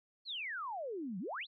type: exponential two-way sweep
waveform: sine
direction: down then up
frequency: 4435 to 172.5 to 4435 Hz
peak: -38 dBFS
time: 0.25-1.47 s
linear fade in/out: 50 ms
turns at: 1.19 s
effects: none